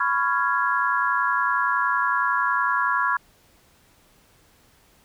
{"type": "chord", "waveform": "sine", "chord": "C# dominant seventh", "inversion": "third", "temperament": "just", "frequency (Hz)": [997.9, 1108.7, 1385.9, 1663.1], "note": ["B5", "C#6", "E#6", "G#6"], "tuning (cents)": [18, 0, -14, 2], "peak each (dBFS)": -25, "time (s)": [0, 3.17], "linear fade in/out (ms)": 5, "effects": ["pink hiss -58 dBFS RMS until 5.04 s"]}